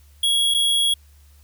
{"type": "tone with dropouts", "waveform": "square", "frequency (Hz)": 3322, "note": "G#7", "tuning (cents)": 0, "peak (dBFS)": -17, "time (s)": [0.23, 0.94], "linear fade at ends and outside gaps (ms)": 5, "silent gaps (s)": [0.541, 0.545], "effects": ["added 72 Hz sine -48 dBFS peak until 1.43 s", "white hiss -59 dBFS RMS until 1.43 s"]}